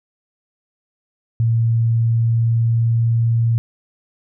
sine tone with pitch glide, 114.9 to 115.63 Hz, A#2 to A#2, -25 to -14 cents, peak -13 dBFS, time 1.4-3.58 s, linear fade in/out 0 ms, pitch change +11 cents, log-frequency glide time 1.76-3.15 s, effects none

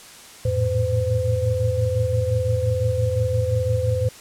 sine tone cluster, 87 / 109.4 / 115.2 / 510 Hz, F2 / A2 / A#2 / C5, -6 / -9 / -20 / -44 cents, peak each -25 / -22 / -27 / -23 dBFS, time 0.45-4.09 s, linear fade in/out 5 ms, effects white hiss -43 dBFS RMS until 4.2 s + low-pass 10000 Hz 12 dB/octave

